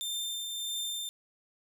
sawtooth tone with tremolo, 3589 Hz, A7, 34 cents sharp, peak -29 dBFS, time 0.01-1.09 s, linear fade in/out 0 ms, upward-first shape triangle, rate 1.6 Hz, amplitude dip 35%, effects none

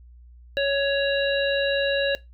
harmonic tone, 557 Hz, C#5, 8 cents sharp, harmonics 1 / 3 / 5 / 7, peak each -22 / -27 / -29 / -30 dBFS, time 0.57-2.15 s, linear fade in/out 0 ms, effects noise-tail reverb RT60 0.2 s tail -20 dB re dry + added 60 Hz sine -45 dBFS peak until 2.33 s

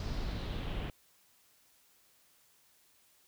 brown noise with low-pass filter sweep, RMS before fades -37 dBFS, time 0-0.9 s, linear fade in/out 2 ms, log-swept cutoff 5300 to 2900 Hz, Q 3, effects white hiss -67 dBFS RMS until 3.27 s

